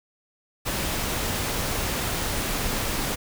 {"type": "noise", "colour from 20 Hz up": "pink", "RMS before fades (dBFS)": -27, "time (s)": [0.65, 3.16], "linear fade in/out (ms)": 20, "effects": []}